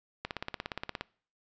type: click train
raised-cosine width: 0.3 ms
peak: -18 dBFS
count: 14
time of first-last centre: 0.25-1.01 s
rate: 17.1 Hz
effects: noise-tail reverb RT60 0.5 s tail -24 dB re dry + resampled to 16000 Hz